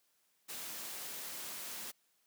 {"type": "noise", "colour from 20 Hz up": "white", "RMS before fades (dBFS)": -44, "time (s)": [0.48, 1.92], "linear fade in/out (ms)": 20, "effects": ["white hiss -75 dBFS RMS until 2.26 s", "high-pass 150 Hz 12 dB/octave"]}